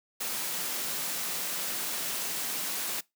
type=high-pass noise; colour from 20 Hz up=white; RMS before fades=-33 dBFS; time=0.2-3.01 s; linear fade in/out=10 ms; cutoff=140 Hz; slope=48 dB/octave; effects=noise-tail reverb RT60 0.2 s tail -23 dB re dry